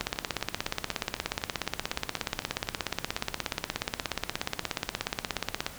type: two click trains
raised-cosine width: 0.2 ms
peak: -22 / -10 dBFS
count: 13 / 96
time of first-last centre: 0.16-3.175 / 0.01-5.665 s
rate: 3.98 / 16.8 Hz
effects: pink hiss -45 dBFS RMS until 5.78 s